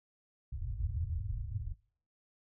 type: low-pass noise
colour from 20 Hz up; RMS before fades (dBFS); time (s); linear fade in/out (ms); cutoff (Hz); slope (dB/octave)
white; -38; 0.52-1.74; 10; 120; 96
type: tone bursts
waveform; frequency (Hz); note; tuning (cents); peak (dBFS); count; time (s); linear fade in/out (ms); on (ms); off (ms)
sine; 82.41; E2; 0; -33; 3; 0.81-1.192; 10; 100; 41
effects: noise-tail reverb RT60 0.5 s tail -23 dB re dry